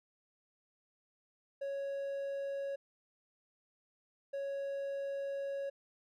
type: tone bursts at uneven times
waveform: triangle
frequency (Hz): 554.4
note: C#5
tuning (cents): 0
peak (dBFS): -34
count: 2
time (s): 1.61-2.76 / 4.33-5.7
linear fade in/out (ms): 10
effects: none